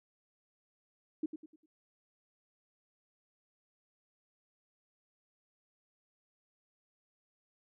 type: tone with echo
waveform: sine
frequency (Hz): 311.1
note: D#4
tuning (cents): 0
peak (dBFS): -30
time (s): 1.23-1.26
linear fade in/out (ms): 5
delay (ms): 100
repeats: 4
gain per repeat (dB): -9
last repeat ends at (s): 1.66
effects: none